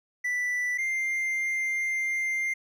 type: tone pair in turn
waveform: triangle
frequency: 1975.5 / 2099 Hz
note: B6 / C7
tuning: 0 / +5 cents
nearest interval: minor second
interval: 105 cents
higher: second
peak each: -24 dBFS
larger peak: neither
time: 0.24-0.78 / 0.78-2.54 s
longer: second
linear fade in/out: 10 ms
effects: none